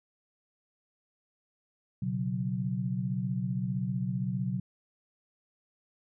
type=chord; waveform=sine; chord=B suspended second; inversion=none; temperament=just; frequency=123.47 / 138.9 / 185.21 Hz; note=B2 / C#3 / F#3; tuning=0 / +4 / +2 cents; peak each=-33 / -35 / -32 dBFS; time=2.02-4.6 s; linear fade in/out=5 ms; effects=none